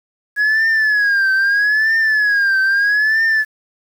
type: tone with vibrato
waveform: sine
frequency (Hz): 1671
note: G#6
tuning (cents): +10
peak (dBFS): -9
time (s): 0.36-3.45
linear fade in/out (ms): 50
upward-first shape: triangle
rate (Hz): 0.78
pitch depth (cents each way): 140
effects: tanh soft clip ceiling -11 dBFS + 7-bit